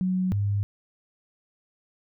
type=tone pair in turn; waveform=sine; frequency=185 / 101.28 Hz; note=F#3 / G#2; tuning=0 / -43 cents; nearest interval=minor seventh; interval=1043 cents; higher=first; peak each=-22 dBFS; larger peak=neither; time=0.01-0.32 / 0.32-0.63 s; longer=neither; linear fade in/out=0 ms; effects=none